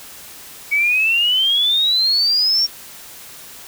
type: exponential sweep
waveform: sine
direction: up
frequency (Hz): 2240 to 5580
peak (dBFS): -13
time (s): 0.71-2.67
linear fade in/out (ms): 20
effects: white hiss -38 dBFS RMS until 3.67 s